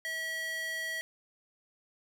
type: tone with high-pass filter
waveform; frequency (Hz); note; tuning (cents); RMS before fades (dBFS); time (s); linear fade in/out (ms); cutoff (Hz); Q
square; 645; E5; -38; -36; 0.05-1.01; 0; 1600; 3.5
effects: none